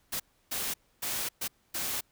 white noise bursts at uneven times, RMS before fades -33 dBFS, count 5, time 0.12-0.2 / 0.51-0.74 / 1.02-1.29 / 1.41-1.48 / 1.74-2.01 s, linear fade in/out 10 ms, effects pink hiss -69 dBFS RMS until 2.11 s

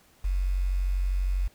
sine tone with quantisation, 46.25 Hz, F#1, in tune, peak -23 dBFS, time 0.24-1.48 s, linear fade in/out 10 ms, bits 8, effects pink hiss -60 dBFS RMS until 1.54 s

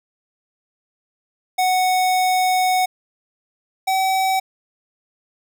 square tone pair in turn, 740 / 762.1 Hz, F#5 / G5, 0 / -49 cents, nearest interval minor second, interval 51 cents, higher second, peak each -16 / -17 dBFS, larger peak first, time 1.58-2.86 / 3.87-4.4 s, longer first, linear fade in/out 10 ms, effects none

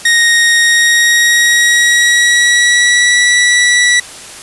sawtooth tone with pitch glide, 1867 to 1950.8 Hz, A#6 to B6, +2 to -22 cents, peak -3 dBFS, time 0.05-4 s, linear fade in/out 5 ms, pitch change +76 cents, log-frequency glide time 0.61-3.23 s, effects white hiss -30 dBFS RMS until 4.42 s + resampled to 24000 Hz

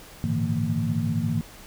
sine tone cluster, 104.7 / 115.4 / 150.4 / 165.3 / 228.6 Hz, G#2 / A#2 / D3 / E3 / A#3, +15 / -17 / +42 / +5 / -34 cents, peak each -29 / -31 / -29 / -28 / -28 dBFS, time 0.24-1.41 s, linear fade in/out 0 ms, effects pink hiss -46 dBFS RMS until 1.66 s

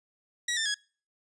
15% pulse tone with pitch steps, 1916 / 1787.7 / 1668 Hz, A#6 / A6 / G#6, +47 / +27 / +7 cents, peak -21 dBFS, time 0.48-0.744 s, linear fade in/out 5 ms, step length 88 ms, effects noise-tail reverb RT60 0.4 s tail -25 dB re dry + resampled to 22050 Hz

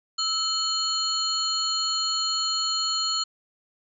sine tone cluster, 1310 / 3024 / 4274 / 7070 Hz, E6 / F#7 / C8 / A8, -11 / +37 / +36 / +7 cents, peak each -31 / -33 / -25 / -32 dBFS, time 0.18-3.24 s, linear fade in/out 10 ms, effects none

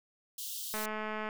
white high-pass noise, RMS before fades -40 dBFS, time 0.38-0.86 s, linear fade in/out 5 ms, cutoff 2900 Hz, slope 96 dB/octave
click train, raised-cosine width 0.5 ms, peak -23 dBFS, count 119, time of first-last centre 0.74-1.289 s, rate 215 Hz
effects none

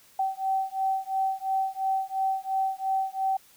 sine beating tone pair, 768 / 770.9 Hz, G5 / G5, -36 / -29 cents, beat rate 2.9 Hz, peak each -28 dBFS, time 0.19-3.37 s, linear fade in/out 5 ms, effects white hiss -57 dBFS RMS until 3.56 s

